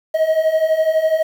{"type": "beating tone pair", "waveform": "triangle", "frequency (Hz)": [626, 638], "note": ["D#5", "D#5"], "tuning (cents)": [10, 43], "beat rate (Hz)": 12, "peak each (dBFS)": [-17, -13], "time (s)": [0.14, 1.23], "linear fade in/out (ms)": 10, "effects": ["7-bit"]}